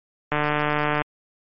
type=click train; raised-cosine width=0.5 ms; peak=-7 dBFS; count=105; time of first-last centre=0.32-1.018 s; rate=149 Hz; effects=MP3 32 kbps